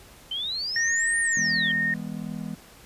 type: exponential two-way sweep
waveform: sine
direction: up then down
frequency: 3048 to 9397 to 3083 Hz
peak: -27 dBFS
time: 0.31-1.72 s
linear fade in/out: 5 ms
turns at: 1.2 s
type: tone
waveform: sine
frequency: 1843 Hz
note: A#6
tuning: 20 cents flat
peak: -22 dBFS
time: 0.76-1.94 s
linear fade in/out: 2 ms
type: chord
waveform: triangle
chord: E major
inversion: none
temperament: just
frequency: 164.81 / 206 / 247.2 Hz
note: E3 / G#3 / B3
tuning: 0 / -14 / +2 cents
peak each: -33 / -32 / -35 dBFS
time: 1.37-2.55 s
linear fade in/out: 2 ms
effects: pink hiss -50 dBFS RMS until 2.85 s + resampled to 32000 Hz